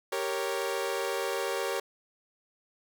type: chord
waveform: sawtooth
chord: G diminished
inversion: none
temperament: equal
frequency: 392 / 466.2 / 554.4 Hz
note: G4 / Bb4 / Db5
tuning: 0 / 0 / 0 cents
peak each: -30 dBFS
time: 0.12-1.8 s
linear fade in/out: 5 ms
effects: none